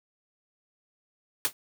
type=noise with exponential decay; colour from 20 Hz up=white; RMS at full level=-21 dBFS; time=1.45-1.53 s; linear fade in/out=0 ms; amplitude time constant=17 ms; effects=none